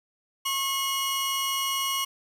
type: tone pair together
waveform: sawtooth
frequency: 1084.8 / 2900 Hz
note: C#6 / F#7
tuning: -38 / -35 cents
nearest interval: octave + perfect fourth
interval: 1703 cents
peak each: -25 dBFS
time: 0.45-2.05 s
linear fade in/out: 10 ms
effects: none